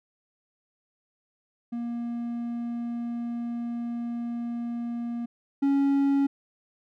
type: tone pair in turn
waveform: triangle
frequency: 236.4 / 277.9 Hz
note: A#3 / C#4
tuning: +24 / +4 cents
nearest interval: minor third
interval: 280 cents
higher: second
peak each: -27 / -18 dBFS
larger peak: second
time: 1.72-5.26 / 5.62-6.27 s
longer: first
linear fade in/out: 10 ms
effects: none